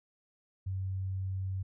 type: tone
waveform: sine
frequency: 95 Hz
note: F#2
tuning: 46 cents sharp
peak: -32 dBFS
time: 0.66-1.63 s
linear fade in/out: 10 ms
effects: none